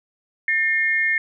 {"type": "tone pair together", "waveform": "sine", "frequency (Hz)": [1800, 2141], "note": ["A6", "C7"], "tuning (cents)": [39, 39], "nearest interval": "minor third", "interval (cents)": 300, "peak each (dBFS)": -20, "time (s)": [0.48, 1.18], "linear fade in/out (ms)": 2, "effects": []}